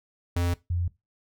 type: tone pair in turn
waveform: square / sine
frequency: 87.2 / 87.2 Hz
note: F2 / F2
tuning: -2 / -2 cents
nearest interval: unison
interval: 0 cents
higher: neither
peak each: -24 dBFS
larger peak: neither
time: 0.36-0.54 / 0.7-0.88 s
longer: neither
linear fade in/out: 5 ms
effects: noise-tail reverb RT60 0.2 s tail -18 dB re dry